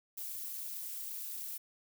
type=noise with amplitude modulation; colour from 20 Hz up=violet; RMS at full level=-38 dBFS; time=0.17-1.58 s; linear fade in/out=10 ms; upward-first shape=sine; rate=229 Hz; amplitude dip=85%; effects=none